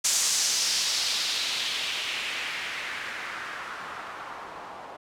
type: noise with low-pass filter sweep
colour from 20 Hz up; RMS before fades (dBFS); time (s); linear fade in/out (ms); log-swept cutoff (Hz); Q
blue; -30; 0.04-4.97; 10; 7100 to 810; 1.9
effects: none